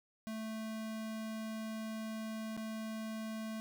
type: tone with dropouts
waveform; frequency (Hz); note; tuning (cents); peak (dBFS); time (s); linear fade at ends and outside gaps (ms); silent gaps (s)
square; 220; A3; 0; -40; 0.27-3.6; 0; 2.567-2.575
effects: none